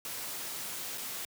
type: noise with dropouts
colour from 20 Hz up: white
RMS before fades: -39 dBFS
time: 0.05-1.25 s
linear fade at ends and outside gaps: 1 ms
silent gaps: 0.976-0.98 s
effects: high-pass 100 Hz 12 dB/octave